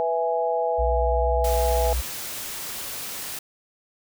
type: chord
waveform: sine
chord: E major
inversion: second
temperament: equal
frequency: 493.9 / 659.3 / 830.6 Hz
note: B4 / E5 / G#5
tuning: 0 / 0 / 0 cents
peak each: -25 / -25 / -26 dBFS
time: 0-1.93 s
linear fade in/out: 0 ms
type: tone with pitch glide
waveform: sine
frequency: 60.6 to 61.73 Hz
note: B1 to B1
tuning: -32 to 0 cents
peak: -22 dBFS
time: 0.78-2.02 s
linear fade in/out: 20 ms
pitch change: +32 cents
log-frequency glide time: 1.14-1.31 s
type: noise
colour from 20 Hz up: white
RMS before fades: -33 dBFS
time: 1.44-3.39 s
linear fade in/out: 5 ms
effects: none